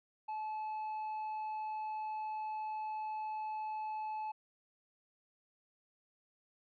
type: tone with tanh clipping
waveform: triangle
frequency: 863 Hz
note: A5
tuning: 34 cents flat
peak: -38 dBFS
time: 0.28-4.32 s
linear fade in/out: 10 ms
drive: 8 dB
effects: none